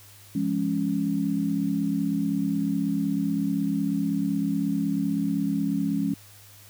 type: chord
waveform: sine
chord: Db major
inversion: first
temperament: equal with one note detuned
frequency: 171.61 / 207.7 / 277.2 Hz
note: F3 / Ab3 / Db4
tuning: -30 / 0 / 0 cents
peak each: -29 / -27 / -26 dBFS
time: 0.35-6.14 s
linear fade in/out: 5 ms
effects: added 101 Hz sine -52 dBFS peak until 6.69 s + white hiss -51 dBFS RMS until 6.69 s